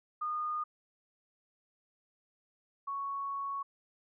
sine tone pair in turn, 1224 / 1110.8 Hz, D#6 / C#6, -29 / +3 cents, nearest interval major second, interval 168 cents, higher first, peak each -32 / -34 dBFS, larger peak first, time 0.21-0.64 / 2.87-3.63 s, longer second, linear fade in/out 10 ms, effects none

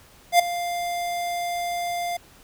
square tone with ADSR envelope, 698.5 Hz, F5, in tune, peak -11 dBFS, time 0.32-2.17 s, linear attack 74 ms, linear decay 6 ms, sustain -15 dB, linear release 6 ms, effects pink hiss -52 dBFS RMS until 2.43 s

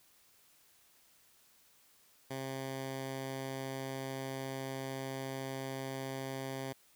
10% pulse tone, 133.7 Hz, C3, 38 cents sharp, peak -30 dBFS, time 2.3-6.73 s, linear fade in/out 10 ms, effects white hiss -66 dBFS RMS until 6.95 s

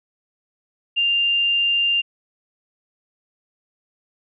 sine tone, 2794 Hz, F7, in tune, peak -16 dBFS, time 0.96-2.02 s, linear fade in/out 20 ms, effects none

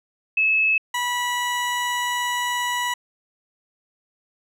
sine / 20% pulse tone pair in turn, 2596 / 976.9 Hz, E7 / B5, -27 / -19 cents, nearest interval octave + perfect fourth, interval 1692 cents, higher first, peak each -16 / -17 dBFS, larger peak first, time 0.37-0.78 / 0.94-2.94 s, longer second, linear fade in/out 5 ms, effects low-pass 12000 Hz 12 dB/octave

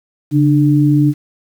sine tone pair together, 142 / 297.8 Hz, C#3 / D4, +42 / +24 cents, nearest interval octave + minor second, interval 1282 cents, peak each -11 dBFS, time 0.31-1.14 s, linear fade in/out 50 ms, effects 7-bit

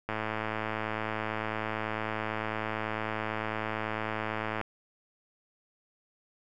click train, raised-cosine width 0.5 ms, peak -17 dBFS, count 494, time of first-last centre 0.09-4.613 s, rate 109 Hz, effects none

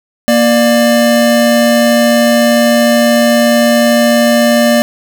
square tone pair together, 235.5 / 593 Hz, A#3 / D5, +18 / +17 cents, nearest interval octave + major third, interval 1599 cents, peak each -10 dBFS, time 0.28-4.82 s, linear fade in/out 0 ms, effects none

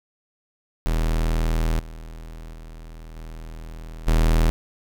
45% pulse tone with level steps, 40.32 Hz, E1, 38 cents flat, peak -19 / -35 / -37 / -34 / -15 dBFS, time 0.86-4.5 s, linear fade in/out 0 ms, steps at 1.79 / 2.53 / 3.16 / 4.07 s, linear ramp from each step 5 ms, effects none

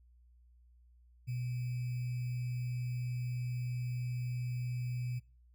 sine tone with sample-and-hold, 123.47 Hz, B2, in tune, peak -34 dBFS, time 1.27-5.2 s, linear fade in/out 20 ms, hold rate 2450 Hz, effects noise-tail reverb RT60 0.4 s tail -24 dB re dry + added 60 Hz sine -60 dBFS peak until 5.54 s

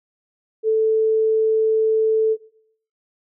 sine tone, 440 Hz, A4, in tune, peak -14 dBFS, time 0.63-2.37 s, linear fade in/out 50 ms, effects noise-tail reverb RT60 0.6 s tail -18 dB re dry

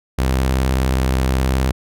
sawtooth tone with vibrato, 65.1 Hz, C2, 8 cents flat, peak -11 dBFS, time 0.18-1.72 s, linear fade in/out 10 ms, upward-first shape triangle, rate 19 Hz, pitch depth 120 cents each way, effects none

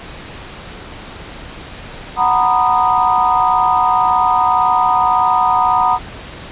sine chord, B major seventh, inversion second, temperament just, 740.8 / 926 / 987.8 / 1234.7 Hz, F#5 / A#5 / B5 / D#6, +2 / -12 / 0 / -14 cents, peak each -16 dBFS, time 2.16-5.99 s, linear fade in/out 50 ms, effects pink hiss -32 dBFS RMS until 6.51 s + resampled to 8000 Hz

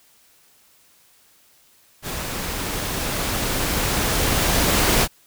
pink noise with level ramp, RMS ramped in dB -29 to -17 dBFS, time 2.02-5.08 s, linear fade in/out 50 ms, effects white hiss -56 dBFS RMS until 5.26 s

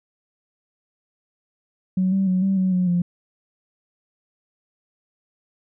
sine tone with pitch steps, 186.2 / 193.3 / 184.6 / 193.5 / 186.8 / 181.8 / 175.5 Hz, F#3 / G3 / F#3 / G3 / F#3 / F#3 / F3, +11 / -24 / -4 / -22 / +17 / -30 / +9 cents, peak -16 dBFS, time 1.97-3.02 s, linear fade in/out 5 ms, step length 150 ms, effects tanh soft clip ceiling -12 dBFS

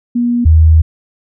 sine tone pair in turn, 240 / 79.65 Hz, B3 / D#2, -49 / +41 cents, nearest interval octave + perfect fifth, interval 1910 cents, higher first, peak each -10 / -3 dBFS, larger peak second, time 0.15-0.45 / 0.45-0.82 s, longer second, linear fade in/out 10 ms, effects none

